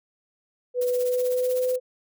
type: tone with pitch glide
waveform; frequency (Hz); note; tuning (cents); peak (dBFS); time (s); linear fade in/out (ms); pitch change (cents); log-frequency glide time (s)
sine; 495.1 to 506.1; B4 to B4; +4 to +42; -21; 0.74-1.8; 50; +38; 0.91-1.66
type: noise with tremolo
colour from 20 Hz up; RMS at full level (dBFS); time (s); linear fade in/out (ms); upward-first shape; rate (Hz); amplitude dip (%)
blue; -36; 0.81-1.76; 5; sine; 16; 75
effects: none